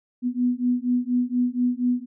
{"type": "beating tone pair", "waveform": "sine", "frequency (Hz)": [244.7, 248.9], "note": ["B3", "B3"], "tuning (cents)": [-16, 14], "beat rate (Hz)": 4.2, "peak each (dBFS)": -23, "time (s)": [0.22, 2.06], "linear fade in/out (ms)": 50, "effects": []}